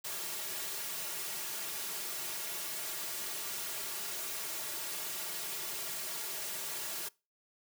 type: noise with comb filter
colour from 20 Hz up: white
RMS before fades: -39 dBFS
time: 0.04-7.09 s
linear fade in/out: 10 ms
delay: 3.9 ms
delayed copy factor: -0.85
effects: noise-tail reverb RT60 0.3 s tail -24 dB re dry + high-pass 200 Hz 12 dB/octave